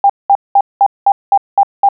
sine tone bursts, 798 Hz, G5, 31 cents sharp, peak -4 dBFS, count 8, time 0.04-1.888 s, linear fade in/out 2 ms, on 56 ms, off 200 ms, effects none

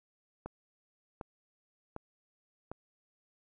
click train, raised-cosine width 1 ms, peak -26 dBFS, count 4, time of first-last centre 0.46-2.716 s, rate 1.33 Hz, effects none

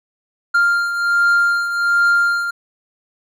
triangle beating tone pair, 1396.9 / 1398.2 Hz, F6 / F6, 0 / +2 cents, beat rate 1.3 Hz, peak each -12 / -19 dBFS, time 0.54-2.51 s, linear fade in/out 10 ms, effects none

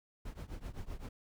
brown noise with tremolo, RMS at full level -39 dBFS, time 0.25-1.09 s, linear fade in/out 5 ms, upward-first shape triangle, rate 7.8 Hz, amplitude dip 95%, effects none

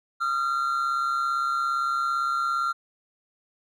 triangle tone pair together, 1233 / 1370.6 Hz, D#6 / F6, -16 / -33 cents, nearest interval major second, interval 183 cents, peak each -29 / -22 dBFS, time 0.2-2.73 s, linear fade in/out 20 ms, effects none

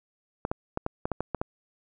clicks, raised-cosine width 1 ms, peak -14 dBFS, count 9, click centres 0.451 / 0.515 / 0.774 / 0.864 / 1.055 / 1.117 / 1.206 / 1.347 / 1.415 s, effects none

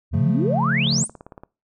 sine exponential sweep, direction up, 70.7 to 9920 Hz, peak -20 dBFS, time 0.11-1.08 s, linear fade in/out 50 ms
triangle chord, Db augmented, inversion none, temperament equal, 138.59 / 174.61 / 220 Hz, Db3 / F3 / A3, 0 / 0 / 0 cents, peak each -20 / -23 / -23 dBFS, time 0.13-1.04 s, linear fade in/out 10 ms
click train, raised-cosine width 1 ms, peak -25 dBFS, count 11, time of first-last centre 0.87-1.435 s, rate 17.7 Hz
effects noise-tail reverb RT60 0.3 s tail -23 dB re dry

